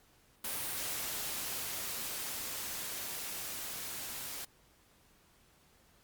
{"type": "noise with level ramp", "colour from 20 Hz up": "white", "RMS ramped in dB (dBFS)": [-37, -42], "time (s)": [0.44, 4.45], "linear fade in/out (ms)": 5, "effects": ["pink hiss -66 dBFS RMS until 6.03 s", "Opus 48 kbps"]}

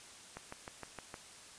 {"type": "click train", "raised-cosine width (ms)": 0.5, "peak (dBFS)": -28, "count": 6, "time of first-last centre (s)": [0.37, 1.142], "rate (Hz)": 6.48, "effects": ["white hiss -54 dBFS RMS until 1.58 s", "resampled to 22050 Hz"]}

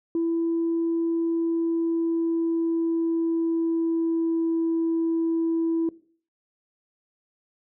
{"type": "tone with pitch glide", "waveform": "sine", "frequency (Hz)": [332.8, 329.5], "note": ["E4", "E4"], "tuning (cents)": [17, -1], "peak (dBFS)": -20, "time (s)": [0.15, 5.89], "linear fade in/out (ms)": 2, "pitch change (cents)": -18, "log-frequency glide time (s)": [1.07, 4.59], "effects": ["noise-tail reverb RT60 0.5 s tail -21 dB re dry", "tanh soft clip ceiling -18 dBFS"]}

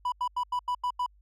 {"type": "tone bursts", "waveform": "triangle", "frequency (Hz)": 987.8, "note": "B5", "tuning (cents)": 0, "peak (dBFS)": -24, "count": 7, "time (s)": [0.05, 1.063], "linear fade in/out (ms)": 5, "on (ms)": 71, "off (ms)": 86, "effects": ["added 50 Hz sine -57 dBFS peak until 1.21 s"]}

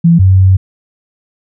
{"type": "tone pair in turn", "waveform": "sine", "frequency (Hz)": [168.4, 94.51], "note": ["E3", "F#2"], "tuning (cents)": [37, 37], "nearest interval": "minor seventh", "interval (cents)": 1000, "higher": "first", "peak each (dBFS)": -3, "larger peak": "neither", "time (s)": [[0.04, 0.19], [0.19, 0.57]], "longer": "second", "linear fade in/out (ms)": 10, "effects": []}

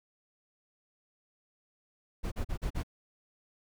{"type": "noise bursts", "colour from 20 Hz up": "brown", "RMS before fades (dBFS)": -32, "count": 5, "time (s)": [2.23, 2.834], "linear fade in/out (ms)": 20, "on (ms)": 88, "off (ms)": 41, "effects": []}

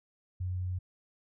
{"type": "tone", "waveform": "sine", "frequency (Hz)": 91.2, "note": "F#2", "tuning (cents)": -24, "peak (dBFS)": -31, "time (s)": [0.4, 0.79], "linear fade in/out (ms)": 10, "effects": []}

